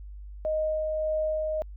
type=tone with tremolo; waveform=sine; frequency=622.3 Hz; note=D#5; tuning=in tune; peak=-24 dBFS; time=0.45-1.62 s; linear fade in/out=0 ms; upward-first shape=sine; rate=1.7 Hz; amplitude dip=25%; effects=added 50 Hz sine -39 dBFS peak until 1.76 s